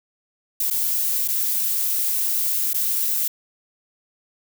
violet noise with dropouts, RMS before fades -22 dBFS, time 0.6-3.28 s, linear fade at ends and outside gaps 5 ms, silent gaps 0.702-0.708 / 1.278-1.284 / 2.733-2.743 s, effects none

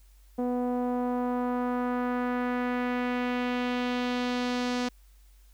sawtooth tone with low-pass filter sweep, 246.9 Hz, B3, in tune, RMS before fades -29 dBFS, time 0.38-4.89 s, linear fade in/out 10 ms, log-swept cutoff 630 to 5400 Hz, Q 1.4, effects added 48 Hz sine -53 dBFS peak until 5.53 s + white hiss -66 dBFS RMS until 5.53 s

